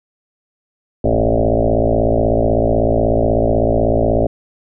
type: tone with frequency modulation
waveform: sine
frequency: 329.6 Hz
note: E4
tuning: in tune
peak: -11 dBFS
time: 1.04-4.27 s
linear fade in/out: 5 ms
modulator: 56.2 Hz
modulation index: 6
effects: none